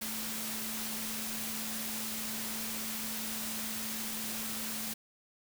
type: tone in noise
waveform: sine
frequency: 220 Hz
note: A3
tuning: in tune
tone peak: -43 dBFS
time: 0.01-4.94 s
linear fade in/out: 10 ms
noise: white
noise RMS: -38 dBFS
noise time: 0.01-4.94 s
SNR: -8 dB
effects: none